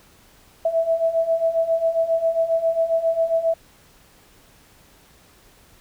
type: beating tone pair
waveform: sine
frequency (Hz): 653 / 660.4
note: E5 / E5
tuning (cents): -17 / +3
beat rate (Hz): 7.4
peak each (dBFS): -23 / -19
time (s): 0.65-3.54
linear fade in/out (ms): 5
effects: pink hiss -53 dBFS RMS until 5.8 s